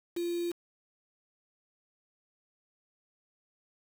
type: tone with quantisation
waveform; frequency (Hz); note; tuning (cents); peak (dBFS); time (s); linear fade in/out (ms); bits
sine; 345.1; F4; -21; -30; 0.16-0.52; 10; 7
effects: none